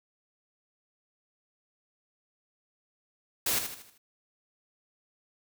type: noise with echo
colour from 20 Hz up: white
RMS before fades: -28 dBFS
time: 3.46-3.59 s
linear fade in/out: 5 ms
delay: 78 ms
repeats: 5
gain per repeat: -7 dB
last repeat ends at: 3.98 s
effects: none